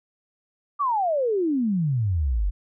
sine exponential sweep, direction down, 1195 to 43.65 Hz, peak -20 dBFS, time 0.79-2.51 s, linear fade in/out 20 ms, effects none

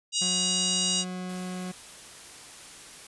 harmonic tone, 954 Hz, A#5, 40 cents sharp, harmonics 3 / 4 / 5 / 6 / 7 / 8 / 9, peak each -30 / -31 / -32 / -33 / -33 / -34 / -35 dBFS, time 0.12-1.05 s, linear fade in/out 50 ms
40% pulse tone with pitch glide, 181.7 to 182.75 Hz, F#3 to F#3, -31 to -21 cents, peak -32 dBFS, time 0.21-1.72 s, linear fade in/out 10 ms, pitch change +10 cents, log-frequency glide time 0.37-0.5 s
white noise, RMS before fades -46 dBFS, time 1.29-3.07 s, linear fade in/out 5 ms
effects resampled to 24000 Hz

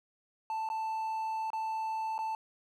triangle tone with dropouts, 883 Hz, A5, 6 cents sharp, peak -30 dBFS, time 0.5-2.35 s, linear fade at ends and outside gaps 1 ms, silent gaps 0.689-0.7 / 1.503-1.532 / 2.18-2.189 s, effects none

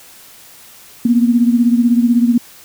sine beating tone pair, 235.3 / 251.3 Hz, A#3 / B3, +16 / +30 cents, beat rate 16 Hz, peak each -10 / -15 dBFS, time 1.05-2.38 s, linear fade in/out 5 ms, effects white hiss -41 dBFS RMS until 2.64 s

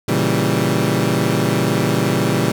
20% pulse chord, A# diminished seventh, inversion none, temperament equal, 116.54 / 138.59 / 164.81 / 196 Hz, A#2 / C#3 / E3 / G3, 0 / 0 / 0 / 0 cents, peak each -16 dBFS, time 0.08-2.52 s, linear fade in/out 5 ms, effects none

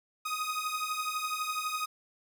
sawtooth beating tone pair, 1244.5 / 1256.5 Hz, D#6 / D#6, 0 / +17 cents, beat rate 12 Hz, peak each -31 dBFS, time 0.25-1.86 s, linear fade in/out 10 ms, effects none

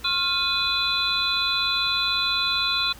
sine tone cluster, 1076 / 1397 / 2497 / 3462 / 4002 Hz, C6 / F6 / D#7 / A7 / B7, +48 / 0 / +6 / -29 / +22 cents, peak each -31 / -29 / -29 / -27 / -24 dBFS, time 0.04-2.93 s, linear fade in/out 10 ms, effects added 60 Hz sine -46 dBFS peak until 2.99 s + pink hiss -46 dBFS RMS until 2.99 s

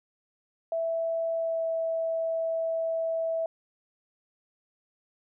sine tone with pitch glide, 659.3 to 654.7 Hz, E5 to E5, 0 to -12 cents, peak -26 dBFS, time 0.72-3.46 s, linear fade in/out 2 ms, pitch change -12 cents, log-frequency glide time 1.35-1.66 s, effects none

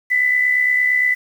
sine tone with amplitude modulation, 1996 Hz, B6, 18 cents sharp, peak -11 dBFS, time 0.1-1.15 s, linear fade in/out 20 ms, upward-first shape sine, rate 68.7 Hz, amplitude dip 50%, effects 7-bit

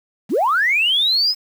sine linear sweep, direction up, 146.83 to 5180 Hz, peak -13 dBFS, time 0.29-1.35 s, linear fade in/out 50 ms, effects tanh soft clip ceiling -9 dBFS + 7-bit

